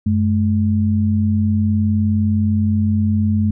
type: tone pair together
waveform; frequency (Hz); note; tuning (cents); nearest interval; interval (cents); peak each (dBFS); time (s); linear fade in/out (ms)
sine; 94.56 / 214; F#2 / A3; +38 / -48; octave + major second; 1414; -16; 0.06-3.51; 5
effects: none